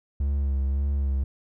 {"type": "tone with vibrato", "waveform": "triangle", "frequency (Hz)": 69, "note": "C#2", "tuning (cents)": -7, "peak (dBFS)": -20, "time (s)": [0.2, 1.24], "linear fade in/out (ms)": 5, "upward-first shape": "sine", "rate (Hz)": 1.8, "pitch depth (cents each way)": 38, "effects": []}